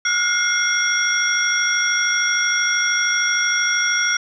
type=tone cluster; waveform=sine; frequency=1389 / 1442 / 2125 / 3363 / 5620 Hz; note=F6 / F#6 / C7 / G#7 / F8; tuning=-10 / -45 / +26 / +21 / +10 cents; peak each=-28 / -20 / -22 / -26 / -21 dBFS; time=0.05-4.17 s; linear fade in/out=5 ms; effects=tanh soft clip ceiling -5 dBFS